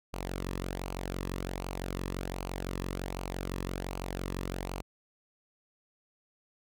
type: tone with flanger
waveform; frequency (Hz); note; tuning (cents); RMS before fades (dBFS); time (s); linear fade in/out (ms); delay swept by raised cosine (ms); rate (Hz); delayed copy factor
sawtooth; 45.9; F#1; -13; -37; 0.13-4.82; 10; 0.55 to 1.37; 1.3; -0.55
effects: none